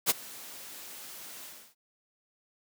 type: noise with ADSR envelope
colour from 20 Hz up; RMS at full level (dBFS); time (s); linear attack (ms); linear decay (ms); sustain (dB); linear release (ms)
white; -22; 0.06-1.75; 40; 23; -23; 310
effects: high-pass 150 Hz 12 dB/octave